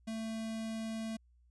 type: tone with notch filter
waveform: square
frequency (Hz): 222.6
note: A3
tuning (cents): +20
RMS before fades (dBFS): -39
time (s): 0.07-1.17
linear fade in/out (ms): 10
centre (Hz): 1300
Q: 1.7
effects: added 60 Hz sine -63 dBFS peak until 1.5 s + resampled to 24000 Hz